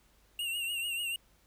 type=tone with vibrato; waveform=square; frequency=2794 Hz; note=F7; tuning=in tune; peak=-33 dBFS; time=0.39-1.16 s; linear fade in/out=2 ms; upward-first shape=triangle; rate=6.8 Hz; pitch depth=72 cents each way; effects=added 50 Hz sine -67 dBFS peak until 1.46 s + pink hiss -67 dBFS RMS until 1.46 s